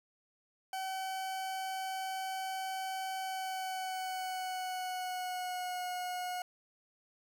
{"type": "tone with pitch glide", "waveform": "40% pulse", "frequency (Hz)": [761, 724.5], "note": ["F#5", "F#5"], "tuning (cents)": [48, -37], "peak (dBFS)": -35, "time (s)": [0.73, 6.42], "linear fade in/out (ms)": 2, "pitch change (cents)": -85, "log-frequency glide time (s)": [3.17, 5.85], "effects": ["11-bit"]}